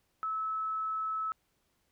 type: tone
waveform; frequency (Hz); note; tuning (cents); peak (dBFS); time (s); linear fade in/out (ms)
sine; 1300; E6; -24; -31; 0.23-1.32; 0
effects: pink hiss -75 dBFS RMS until 1.91 s